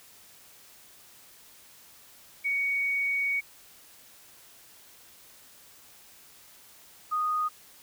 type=tone pair in turn; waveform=sine; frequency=2238 / 1238.7 Hz; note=C#7 / D#6; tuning=+16 / -8 cents; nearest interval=minor seventh; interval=1024 cents; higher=first; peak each=-25 dBFS; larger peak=neither; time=2.44-3.41 / 7.11-7.49 s; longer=first; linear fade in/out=20 ms; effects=white hiss -54 dBFS RMS until 7.82 s